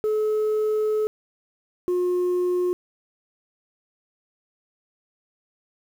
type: tone pair in turn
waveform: sine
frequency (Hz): 429.2 / 358.8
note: A4 / F4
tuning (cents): -43 / +47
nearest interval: minor third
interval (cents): 310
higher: first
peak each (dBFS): -17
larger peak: neither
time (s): 0.04-1.07 / 1.88-2.73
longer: first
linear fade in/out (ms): 0
effects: tanh soft clip ceiling -19 dBFS + 8-bit